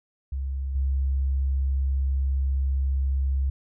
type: tone with level steps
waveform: sine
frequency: 67.4 Hz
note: C#2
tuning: 48 cents flat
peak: -26 / -21 dBFS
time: 0.32-3.5 s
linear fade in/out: 5 ms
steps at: 0.75 s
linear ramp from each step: 5 ms
effects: none